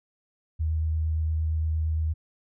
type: tone with vibrato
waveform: sine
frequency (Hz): 79.1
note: D#2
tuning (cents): +29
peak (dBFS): -23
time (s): 0.59-2.14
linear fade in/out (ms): 20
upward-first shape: square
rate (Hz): 8.7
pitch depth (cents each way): 9
effects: none